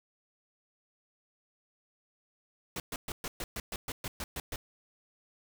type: noise bursts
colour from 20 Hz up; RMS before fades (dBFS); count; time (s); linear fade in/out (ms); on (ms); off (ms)
pink; -37; 12; 2.76-4.56; 2; 40; 120
effects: none